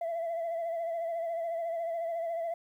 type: tone with vibrato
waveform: sine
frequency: 670 Hz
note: E5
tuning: 28 cents sharp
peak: -29 dBFS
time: 0.01-2.54 s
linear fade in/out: 5 ms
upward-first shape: sine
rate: 14 Hz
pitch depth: 43 cents each way
effects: tanh soft clip ceiling -29 dBFS + 11-bit